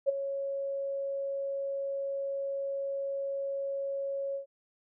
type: tone with ADSR envelope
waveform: sine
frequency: 552 Hz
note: C#5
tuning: 7 cents flat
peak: -20 dBFS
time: 0.06-4.46 s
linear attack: 30 ms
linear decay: 14 ms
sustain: -11 dB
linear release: 110 ms
effects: none